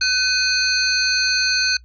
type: tone cluster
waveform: sine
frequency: 1513 / 2491 / 4191 / 4492 / 6180 Hz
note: F#6 / D#7 / C8 / C#8 / G8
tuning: +38 / +1 / +2 / +22 / -26 cents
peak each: -21 / -24 / -21 / -22 / -27 dBFS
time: 0.01-1.77 s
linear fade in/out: 5 ms
effects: noise-tail reverb RT60 0.1 s tail -22 dB re dry + added 60 Hz sine -43 dBFS peak until 1.84 s